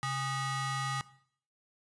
30% pulse ring-modulated tone, 685 Hz, F5, 34 cents flat, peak -26 dBFS, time 0.03-1.01 s, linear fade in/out 0 ms, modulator 551 Hz, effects noise-tail reverb RT60 0.6 s tail -18 dB re dry + resampled to 22050 Hz

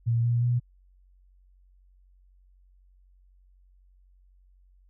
sine tone with pitch steps, 116.54 / 118.99 / 121.49 Hz, A#2 / A#2 / B2, 0 / +36 / -28 cents, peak -21 dBFS, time 0.06-0.6 s, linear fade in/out 20 ms, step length 180 ms, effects added 46 Hz sine -56 dBFS peak until 4.89 s

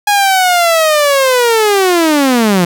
sawtooth linear sweep, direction down, 830.6 to 168.6 Hz, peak -4 dBFS, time 0.07-2.65 s, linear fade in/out 5 ms, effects none

